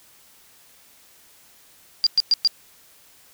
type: tone bursts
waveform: sine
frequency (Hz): 4785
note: D8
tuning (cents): +32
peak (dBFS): -13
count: 4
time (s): 2.04-2.474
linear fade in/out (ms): 0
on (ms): 26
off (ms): 110
effects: white hiss -53 dBFS RMS until 3.33 s